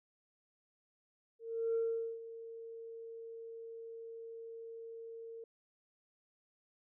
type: tone with ADSR envelope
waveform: sine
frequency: 456.6 Hz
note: A#4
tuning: 36 cents flat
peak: -29 dBFS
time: 1.39-5.44 s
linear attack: 360 ms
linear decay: 440 ms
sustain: -16 dB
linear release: 3 ms
effects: tanh soft clip ceiling -27 dBFS